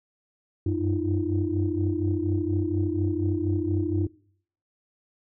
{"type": "tone cluster", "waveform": "sine", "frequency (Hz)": [93.5, 97.7, 308.4, 341.5], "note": ["F#2", "G2", "D#4", "F4"], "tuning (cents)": [19, -5, -15, -39], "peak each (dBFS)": [-27, -30, -28, -29], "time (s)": [0.66, 4.07], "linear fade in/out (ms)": 5, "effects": ["noise-tail reverb RT60 0.6 s tail -21 dB re dry", "tanh soft clip ceiling -13 dBFS"]}